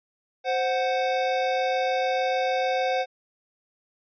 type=tone pair together; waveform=square; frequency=521.9 / 740 Hz; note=C5 / F#5; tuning=-4 / 0 cents; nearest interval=tritone; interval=604 cents; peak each=-26 dBFS; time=0.44-3.06 s; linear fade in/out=50 ms; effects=resampled to 11025 Hz